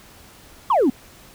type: exponential sweep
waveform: sine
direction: down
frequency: 1174.7 to 231 Hz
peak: -12 dBFS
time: 0.7-0.9 s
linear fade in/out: 5 ms
effects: tanh soft clip ceiling -11 dBFS + pink hiss -47 dBFS RMS until 1.34 s